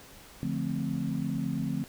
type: chord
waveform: sine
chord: D minor seventh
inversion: none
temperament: equal with one note detuned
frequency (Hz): 145.65 / 174.61 / 220 / 261.6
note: D3 / F3 / A3 / C4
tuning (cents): -14 / 0 / 0 / 0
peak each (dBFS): -34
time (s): 0.43-1.84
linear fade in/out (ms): 0
effects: pink hiss -51 dBFS RMS until 1.88 s